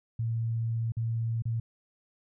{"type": "tone with dropouts", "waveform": "sine", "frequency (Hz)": 114.4, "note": "A#2", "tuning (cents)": -32, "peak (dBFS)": -27, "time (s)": [0.19, 1.6], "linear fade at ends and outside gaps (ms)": 5, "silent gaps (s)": [[0.921, 0.968], [1.422, 1.454]], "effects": []}